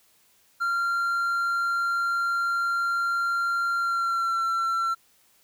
triangle tone with pitch glide, 1383 to 1352.2 Hz, F6 to E6, -17 to +44 cents, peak -21 dBFS, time 0.6-4.95 s, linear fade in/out 20 ms, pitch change -39 cents, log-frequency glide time 3.78-4.38 s, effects white hiss -62 dBFS RMS until 5.43 s

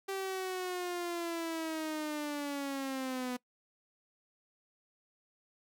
sawtooth linear sweep, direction down, 390.2 to 247.3 Hz, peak -31 dBFS, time 0.08-3.37 s, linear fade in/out 10 ms, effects noise-tail reverb RT60 0.1 s tail -21 dB re dry

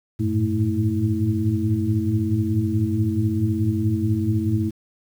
sine tone cluster, 96.2 / 107.9 / 112.5 / 219.3 / 323.8 Hz, G2 / A2 / A2 / A3 / E4, -32 / -33 / +39 / -6 / -31 cents, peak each -25 dBFS, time 0.19-4.71 s, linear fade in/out 20 ms, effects 8-bit

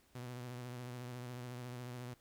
sawtooth tone with vibrato, 123.47 Hz, B2, in tune, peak -40 dBFS, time 0.15-2.14 s, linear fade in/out 5 ms, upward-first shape triangle, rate 14 Hz, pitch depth 51 cents each way, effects pink hiss -70 dBFS RMS until 2.2 s

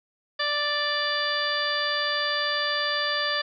harmonic tone, 587.3 Hz, D5, in tune, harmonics 1 / 2 / 3 / 4 / 5 / 6 / 7 / 8, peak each -32 / -31 / -28 / -40 / -35 / -31 / -41 / -31 dBFS, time 0.39-3.42 s, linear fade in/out 10 ms, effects none

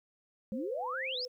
sine exponential sweep, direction up, 200.2 to 5380 Hz, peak -34 dBFS, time 0.52-1.25 s, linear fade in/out 0 ms
sine tone with vibrato, 512 Hz, C5, 38 cents flat, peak -40 dBFS, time 0.52-1.28 s, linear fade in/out 10 ms, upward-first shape square, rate 2.4 Hz, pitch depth 41 cents each way
effects 12-bit

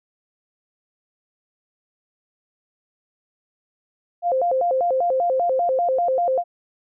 sine tone with vibrato, 604 Hz, D5, 48 cents sharp, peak -17 dBFS, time 4.22-6.44 s, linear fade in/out 50 ms, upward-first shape square, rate 5.1 Hz, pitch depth 250 cents each way, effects none

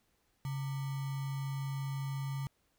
sine tone with sample-and-hold, 137.2 Hz, C#3, 17 cents flat, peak -34 dBFS, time 0.45-2.47 s, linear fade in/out 0 ms, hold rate 1050 Hz, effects pink hiss -75 dBFS RMS until 2.78 s

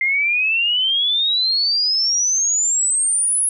sine exponential sweep, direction up, 2087 to 10620 Hz, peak -15 dBFS, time 0.01-3.49 s, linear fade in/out 2 ms, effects none

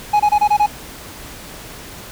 triangle tone bursts, 835 Hz, G#5, 9 cents sharp, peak -8 dBFS, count 6, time 0.13-0.664 s, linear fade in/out 10 ms, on 69 ms, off 24 ms, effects pink hiss -35 dBFS RMS until 2.11 s

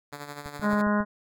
5% pulse tone with tremolo, 145.1 Hz, D3, 21 cents flat, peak -24 dBFS, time 0.12-0.82 s, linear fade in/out 10 ms, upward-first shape sine, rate 12 Hz, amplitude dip 60%
click train, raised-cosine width 5 ms, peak -29 dBFS, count 5, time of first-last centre 0.46-1.005 s, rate 7.34 Hz
harmonic tone, 207.7 Hz, G#3, in tune, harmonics 1 / 2 / 3 / 4 / 5 / 6 / 7 / 8 / 9, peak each -23 / -35 / -30 / -38 / -30 / -38 / -32 / -40 / -41 dBFS, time 0.61-1.05 s, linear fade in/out 50 ms
effects none

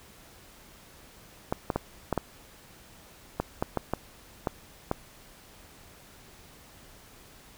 clicks, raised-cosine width 1 ms, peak -12 dBFS, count 11, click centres 1.525 / 1.702 / 1.76 / 2.127 / 2.177 / 3.4 / 3.625 / 3.773 / 3.936 / 4.472 / 4.914 s, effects pink hiss -53 dBFS RMS until 7.57 s

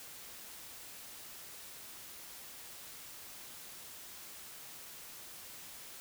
silence, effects white hiss -50 dBFS RMS until 6 s

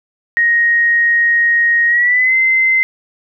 sine tone with pitch glide, 1874 to 2067 Hz, A#6 to C7, +9 to -22 cents, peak -9 dBFS, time 0.37-2.83 s, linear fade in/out 0 ms, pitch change +169 cents, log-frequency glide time 1.87-2.35 s, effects none

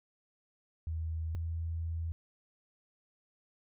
sine tone pair in turn, 80.7 / 82.44 Hz, E2 / E2, -36 / +1 cents, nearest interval unison, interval 37 cents, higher second, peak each -33 / -33 dBFS, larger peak neither, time 0.87-1.35 / 1.35-2.12 s, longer second, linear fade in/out 0 ms, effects none

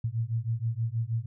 sine beating tone pair, 111.5 / 117.8 Hz, A2 / A#2, +23 / +19 cents, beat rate 6.3 Hz, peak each -30 dBFS, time 0.04-1.26 s, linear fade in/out 5 ms, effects none

